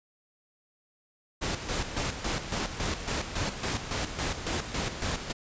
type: noise with tremolo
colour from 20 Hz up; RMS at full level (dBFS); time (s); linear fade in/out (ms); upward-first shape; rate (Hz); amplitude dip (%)
pink; -30; 1.41-5.33; 20; square; 3.6; 60
effects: resampled to 16000 Hz